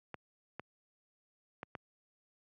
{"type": "clicks", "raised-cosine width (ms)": 0.5, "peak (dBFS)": -26, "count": 4, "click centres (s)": [0.143, 0.596, 1.631, 1.752], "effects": ["high-pass 100 Hz 12 dB/octave"]}